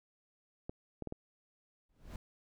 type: clicks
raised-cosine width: 2 ms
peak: -27 dBFS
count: 4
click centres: 0.695 / 1.023 / 1.073 / 1.124 s
type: noise with exponential growth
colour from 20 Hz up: brown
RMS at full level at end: -39 dBFS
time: 1.89-2.16 s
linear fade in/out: 2 ms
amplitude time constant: 58 ms
effects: none